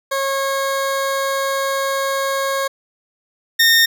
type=tone pair in turn; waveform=20% pulse; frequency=545 / 1833.2 Hz; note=C#5 / A#6; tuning=-29 / -29 cents; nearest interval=octave + major sixth; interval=2100 cents; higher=second; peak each=-13 / -5 dBFS; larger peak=second; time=0.11-2.68 / 3.59-3.86 s; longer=first; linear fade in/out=10 ms; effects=none